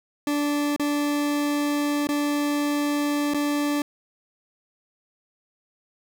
40% pulse tone with dropouts, 291.4 Hz, D4, 13 cents flat, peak -21 dBFS, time 0.27-3.82 s, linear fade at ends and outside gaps 2 ms, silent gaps 0.763-0.796 / 2.071-2.089 / 3.337-3.344 s, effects none

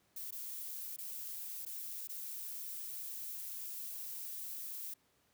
violet noise with dropouts, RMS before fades -44 dBFS, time 0.16-4.94 s, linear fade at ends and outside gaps 5 ms, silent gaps 0.309-0.323 / 0.964-0.984 / 1.652-1.662 / 2.074-2.092 s, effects pink hiss -73 dBFS RMS until 5.33 s + high-pass 80 Hz 12 dB/octave

